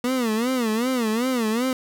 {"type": "tone with vibrato", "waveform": "30% pulse", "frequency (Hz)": 237.3, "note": "A#3", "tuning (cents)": 31, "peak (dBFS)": -18, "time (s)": [0.04, 1.73], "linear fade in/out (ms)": 2, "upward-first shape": "sine", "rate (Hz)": 2.6, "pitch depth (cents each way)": 170, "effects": []}